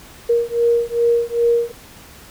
sine beating tone pair, 469 / 471.5 Hz, A#4 / A#4, +11 / +20 cents, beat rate 2.5 Hz, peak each -17 dBFS, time 0.29-1.72 s, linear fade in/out 10 ms, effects pink hiss -42 dBFS RMS until 2.3 s

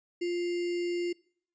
sine tone with sample-and-hold, 349.2 Hz, F4, in tune, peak -28 dBFS, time 0.21-1.13 s, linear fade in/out 10 ms, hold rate 2450 Hz, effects noise-tail reverb RT60 0.6 s tail -24 dB re dry + resampled to 16000 Hz

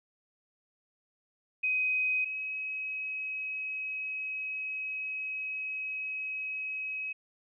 sine tone pair in turn, 2517 / 2549 Hz, D#7 / D#7, +19 / +41 cents, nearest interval unison, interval 22 cents, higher second, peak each -26 / -33 dBFS, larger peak first, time 1.63-2.25 / 2.25-7.13 s, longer second, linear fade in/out 10 ms, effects none

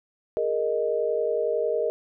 sine chord, Ab suspended second, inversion none, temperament equal, 415.3 / 466.2 / 622.3 Hz, Ab4 / Bb4 / Eb5, 0 / 0 / 0 cents, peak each -29 / -25 / -27 dBFS, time 0.37-1.9 s, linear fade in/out 0 ms, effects none

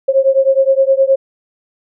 sine beating tone pair, 534 / 543.6 Hz, C5 / C#5, +35 / -34 cents, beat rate 9.6 Hz, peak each -11 / -12 dBFS, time 0.08-1.16 s, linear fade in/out 10 ms, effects none

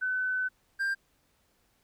sine / triangle tone pair in turn, 1511 / 1588.9 Hz, F#6 / G6, +36 / +23 cents, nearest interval minor second, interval 87 cents, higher second, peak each -27 / -25 dBFS, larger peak second, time 0.01-0.49 / 0.79-0.95 s, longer first, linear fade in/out 20 ms, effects pink hiss -70 dBFS RMS until 1.83 s

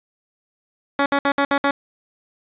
10% pulse tone bursts, 280.7 Hz, C#4, 22 cents sharp, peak -7 dBFS, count 6, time 0.99-1.709 s, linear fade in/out 2 ms, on 69 ms, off 61 ms, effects resampled to 8000 Hz + 7-bit

